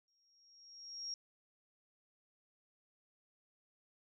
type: tone with exponential growth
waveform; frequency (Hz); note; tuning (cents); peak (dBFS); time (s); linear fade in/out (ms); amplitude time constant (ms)
sine; 5588; F8; 0; -38; 0.08-1.14; 1; 230
effects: none